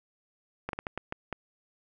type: slowing click train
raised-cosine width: 0.5 ms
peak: -18 dBFS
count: 7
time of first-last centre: 0.69-1.327 s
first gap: 42 ms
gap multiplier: 1.37
effects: none